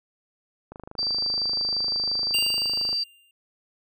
click train, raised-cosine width 1 ms, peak -25 dBFS, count 58, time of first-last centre 0.72-2.929 s, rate 25.8 Hz
sine tone, 4668 Hz, D8, 11 cents flat, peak -23 dBFS, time 0.98-3.04 s, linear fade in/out 10 ms
square tone with exponential decay, 2794 Hz, F7, in tune, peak -21 dBFS, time 2.34-3.31 s, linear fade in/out 2 ms, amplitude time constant 210 ms
effects none

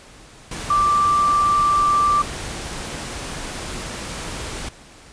sine tone in noise, 1174.7 Hz, D6, in tune, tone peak -14 dBFS, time 0.7-2.22 s, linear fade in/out 5 ms, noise pink, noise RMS -30 dBFS, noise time 0.51-4.69 s, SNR +13 dB, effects pink hiss -45 dBFS RMS until 5.12 s + resampled to 22050 Hz

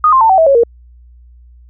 sine tone with pitch steps, 1237 / 1052.3 / 895.1 / 761.5 / 647.8 / 551 / 468.7 Hz, D#6 / C6 / A5 / F#5 / E5 / C#5 / A#4, -10 / +10 / +29 / +50 / -30 / -11 / +9 cents, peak -5 dBFS, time 0.04-0.635 s, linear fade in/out 2 ms, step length 85 ms, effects added 60 Hz sine -38 dBFS peak until 1.69 s

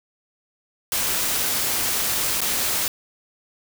white noise with dropouts, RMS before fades -23 dBFS, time 0.92-2.88 s, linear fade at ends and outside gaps 1 ms, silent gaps 2.406-2.415 s, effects none

